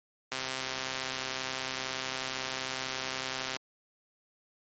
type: click train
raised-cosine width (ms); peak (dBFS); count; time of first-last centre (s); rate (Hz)
0.2; -16; 426; 0.32-3.564; 131
effects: high-pass 150 Hz 12 dB/octave + MP3 32 kbps